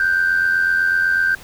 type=tone pair together; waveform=sine; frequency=1480 / 1568 Hz; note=F#6 / G6; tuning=0 / 0 cents; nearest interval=minor second; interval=100 cents; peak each=-20 / -14 dBFS; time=0-1.35 s; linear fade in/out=2 ms; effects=tanh soft clip ceiling -9 dBFS + pink hiss -41 dBFS RMS until 1.43 s